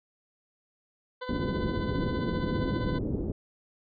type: tone with tremolo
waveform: 20% pulse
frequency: 504 Hz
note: B4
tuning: 35 cents sharp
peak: -28 dBFS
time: 1.21-2.99 s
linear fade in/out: 10 ms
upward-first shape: triangle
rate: 15 Hz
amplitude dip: 55%
type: low-pass noise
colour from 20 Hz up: white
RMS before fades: -30 dBFS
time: 1.29-3.32 s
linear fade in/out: 5 ms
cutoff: 360 Hz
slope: 24 dB/octave
effects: resampled to 11025 Hz